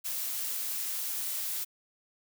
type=noise; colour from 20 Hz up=blue; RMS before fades=-34 dBFS; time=0.04-1.65 s; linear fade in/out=20 ms; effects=none